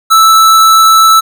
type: tone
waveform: square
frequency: 1316 Hz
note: E6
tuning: 3 cents flat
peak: -3 dBFS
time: 0.1-1.21 s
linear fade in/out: 20 ms
effects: none